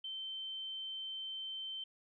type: tone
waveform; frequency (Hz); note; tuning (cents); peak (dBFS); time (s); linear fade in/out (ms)
sine; 3100; G7; -20; -40; 0.04-1.84; 5
effects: none